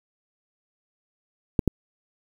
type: clicks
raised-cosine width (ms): 3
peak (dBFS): -6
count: 2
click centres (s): 1.592 / 1.677
effects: 7-bit